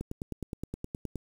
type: click train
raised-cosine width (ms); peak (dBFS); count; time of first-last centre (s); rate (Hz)
3; -22; 12; 0.01-1.157; 9.59
effects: 8-bit